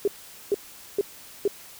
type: tone bursts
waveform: sine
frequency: 403.4 Hz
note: G4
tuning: 50 cents sharp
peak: -18 dBFS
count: 4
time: 0.05-1.478 s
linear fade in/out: 2 ms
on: 27 ms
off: 440 ms
effects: white hiss -46 dBFS RMS until 1.79 s